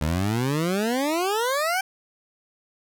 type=exponential sweep; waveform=20% pulse; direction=up; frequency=73.3 to 784 Hz; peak=-17 dBFS; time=0.01-1.81 s; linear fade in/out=5 ms; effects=none